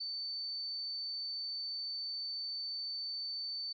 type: tone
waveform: sine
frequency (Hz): 4537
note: C#8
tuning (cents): +39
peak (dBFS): -37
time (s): 0-3.73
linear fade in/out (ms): 10
effects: none